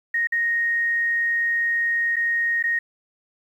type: tone with dropouts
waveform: sine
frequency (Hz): 1864.7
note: A#6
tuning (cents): 0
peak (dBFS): -19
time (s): 0.14-2.79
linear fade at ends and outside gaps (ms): 5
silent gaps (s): 0.272-0.321 / 2.159-2.165 / 2.627-2.638
effects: 9-bit